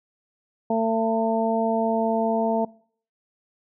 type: harmonic tone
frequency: 224.9 Hz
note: A3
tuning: 38 cents sharp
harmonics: 1 / 2 / 3 / 4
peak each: -24 / -26 / -24 / -28 dBFS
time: 0.7-2.65 s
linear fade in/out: 5 ms
effects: noise-tail reverb RT60 0.5 s tail -22 dB re dry